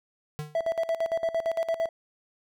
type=tone with exponential decay; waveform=square; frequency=150.8 Hz; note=D3; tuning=46 cents sharp; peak=-29 dBFS; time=0.39-0.62 s; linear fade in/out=0 ms; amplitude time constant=50 ms
type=tone with tremolo; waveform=triangle; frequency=659.3 Hz; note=E5; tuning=in tune; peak=-21 dBFS; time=0.55-1.89 s; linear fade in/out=2 ms; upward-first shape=square; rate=8.8 Hz; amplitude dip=80%
effects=none